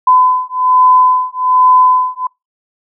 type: beating tone pair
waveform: sine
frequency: 1011 / 1012.2 Hz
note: B5 / B5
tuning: +40 / +42 cents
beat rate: 1.2 Hz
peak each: -10 dBFS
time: 0.07-2.27 s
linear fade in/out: 5 ms
effects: noise-tail reverb RT60 0.2 s tail -26 dB re dry